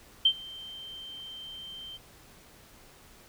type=tone with ADSR envelope; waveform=sine; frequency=3128 Hz; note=G7; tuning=4 cents flat; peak=-16 dBFS; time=0.25-1.98 s; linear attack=6 ms; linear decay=70 ms; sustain=-24 dB; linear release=23 ms; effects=pink hiss -55 dBFS RMS until 3.28 s